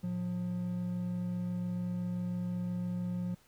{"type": "tone pair together", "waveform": "triangle", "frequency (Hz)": [112.45, 178.3], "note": ["A2", "F3"], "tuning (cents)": [38, 36], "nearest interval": "minor sixth", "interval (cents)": 798, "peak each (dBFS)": [-39, -31], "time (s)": [0.03, 3.35], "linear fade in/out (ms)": 10, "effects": ["pink hiss -65 dBFS RMS until 3.47 s"]}